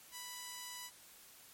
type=tone; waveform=5% pulse; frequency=987.8 Hz; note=B5; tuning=in tune; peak=-33 dBFS; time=0.11-0.91 s; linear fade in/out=50 ms; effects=white hiss -59 dBFS RMS until 1.53 s + MP3 64 kbps